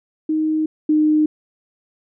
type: tone pair in turn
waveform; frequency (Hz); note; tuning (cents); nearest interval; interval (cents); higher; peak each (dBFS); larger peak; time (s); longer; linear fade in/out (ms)
sine; 311.9 / 306.2; D#4 / D#4; +4 / -28; unison; 32; first; -16 / -12; second; 0.29-0.66 / 0.89-1.26; neither; 5
effects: none